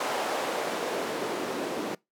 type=noise with band-pass filter sweep; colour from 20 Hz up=white; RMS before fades=-31 dBFS; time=0-1.95 s; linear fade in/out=5 ms; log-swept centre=660 to 320 Hz; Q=1.3; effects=noise-tail reverb RT60 0.2 s tail -24 dB re dry + high-pass 150 Hz 12 dB/octave